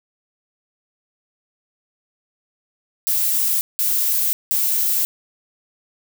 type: noise bursts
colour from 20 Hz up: violet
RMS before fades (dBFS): -19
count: 3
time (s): 3.07-5.05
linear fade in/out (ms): 0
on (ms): 540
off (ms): 180
effects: none